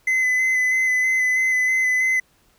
triangle tone with vibrato, 2029 Hz, B6, 46 cents sharp, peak -15 dBFS, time 0.07-2.2 s, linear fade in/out 5 ms, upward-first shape square, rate 3.1 Hz, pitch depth 15 cents each way, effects pink hiss -60 dBFS RMS until 2.58 s

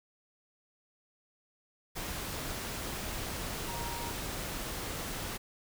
sine tone in noise, 940 Hz, A#5, 14 cents sharp, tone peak -41 dBFS, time 3.67-4.11 s, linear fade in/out 20 ms, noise pink, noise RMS -38 dBFS, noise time 1.95-5.38 s, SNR -6 dB, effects none

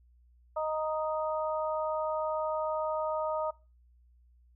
harmonic tone, 311.1 Hz, D#4, in tune, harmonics 2 / 3 / 4, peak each -31 / -35 / -37 dBFS, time 0.56-3.51 s, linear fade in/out 10 ms, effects noise-tail reverb RT60 0.3 s tail -22 dB re dry + added 60 Hz sine -59 dBFS peak until 4.55 s

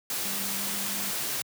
sine tone in noise, 198.8 Hz, G3, 25 cents sharp, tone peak -40 dBFS, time 0.25-1.11 s, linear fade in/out 2 ms, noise white, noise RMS -31 dBFS, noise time 0.1-1.42 s, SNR -12 dB, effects high-pass 100 Hz 12 dB/octave

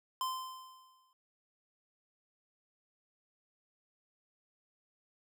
square tone with exponential decay, 1035 Hz, C6, 19 cents flat, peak -32 dBFS, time 0.21-1.13 s, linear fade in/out 1 ms, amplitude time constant 200 ms, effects none

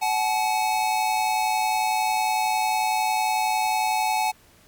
square tone pair together, 747 / 858 Hz, F#5 / A5, +16 / -44 cents, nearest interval major second, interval 240 cents, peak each -26 / -23 dBFS, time 0.01-4.32 s, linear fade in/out 20 ms, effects pink hiss -55 dBFS RMS until 4.67 s + MP3 96 kbps

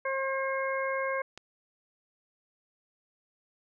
harmonic tone, 536 Hz, C5, 42 cents sharp, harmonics 1 / 2 / 3 / 4, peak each -31 / -34 / -36 / -37 dBFS, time 0.05-1.22 s, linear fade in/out 5 ms
click, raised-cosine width 0.2 ms, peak -26 dBFS, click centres 1.376 s
effects none

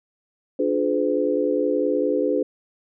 sine chord, D diminished seventh, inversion none, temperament just, 293.7 / 352.4 / 422.9 / 507.5 Hz, D4 / F4 / Ab4 / Cb5, 0 / +16 / +31 / +47 cents, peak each -24 / -27 / -24 / -23 dBFS, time 0.59-2.43 s, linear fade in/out 5 ms, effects none

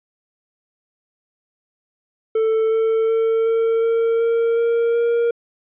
triangle tone with pitch steps, 443 / 446.6 / 450.2 / 453.9 / 457.6 / 461.3 / 465 / 468.8 Hz, A4 / A4 / A4 / A#4 / A#4 / A#4 / A#4 / A#4, +12 / +26 / +40 / -46 / -32 / -18 / -4 / +10 cents, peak -13 dBFS, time 2.35-5.31 s, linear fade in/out 5 ms, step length 370 ms, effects resampled to 8000 Hz

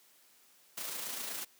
white noise with amplitude modulation, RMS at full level -38 dBFS, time 0.77-1.45 s, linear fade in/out 10 ms, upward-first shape sine, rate 27.9 Hz, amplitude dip 40%, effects white hiss -64 dBFS RMS until 1.59 s + high-pass 200 Hz 12 dB/octave

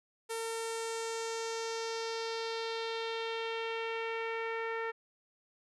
sawtooth tone with low-pass filter sweep, 454 Hz, A#4, 46 cents flat, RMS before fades -37 dBFS, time 0.29-4.92 s, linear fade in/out 20 ms, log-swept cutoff 10000 to 1900 Hz, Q 2.4, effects none

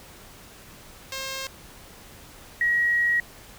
5% pulse / sine tone pair in turn, 534 / 1903 Hz, C5 / A#6, +35 / +35 cents, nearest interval octave + minor seventh, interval 2200 cents, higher second, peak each -19 dBFS, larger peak neither, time 1.12-1.47 / 2.61-3.2 s, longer second, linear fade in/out 2 ms, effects pink hiss -47 dBFS RMS until 3.58 s

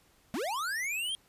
square linear sweep, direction up, 196 to 3270 Hz, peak -32 dBFS, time 0.34-1.15 s, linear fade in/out 0 ms, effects pink hiss -65 dBFS RMS until 1.28 s + resampled to 32000 Hz

